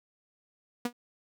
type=tone with exponential decay; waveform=sawtooth; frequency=241.5 Hz; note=B3; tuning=39 cents flat; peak=-21 dBFS; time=0.85-0.93 s; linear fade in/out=5 ms; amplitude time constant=16 ms; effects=none